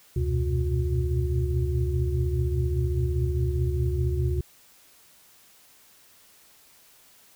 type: tone cluster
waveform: sine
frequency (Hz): 72.7 / 88.3 / 121 / 125.9 / 360.7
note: D2 / F2 / B2 / B2 / F#4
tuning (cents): -17 / +20 / -35 / +34 / -44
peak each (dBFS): -25 / -33 / -32 / -28 / -32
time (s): 0.16-4.41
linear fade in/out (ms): 5
effects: white hiss -56 dBFS RMS until 7.35 s